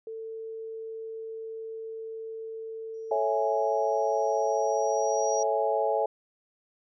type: tone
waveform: sine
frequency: 446.4 Hz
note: A4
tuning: 25 cents sharp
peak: -35 dBFS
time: 0.07-3.16 s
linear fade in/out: 2 ms
type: tone with exponential growth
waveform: sine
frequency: 5740 Hz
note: F8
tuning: 47 cents sharp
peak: -32 dBFS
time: 2.94-5.43 s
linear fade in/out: 2 ms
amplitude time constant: 540 ms
type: chord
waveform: sine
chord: A major seventh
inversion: none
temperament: equal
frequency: 440 / 554.4 / 659.3 / 830.6 Hz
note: A4 / C#5 / E5 / G#5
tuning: 0 / 0 / 0 / 0 cents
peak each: -29 dBFS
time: 3.11-6.06 s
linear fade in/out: 5 ms
effects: none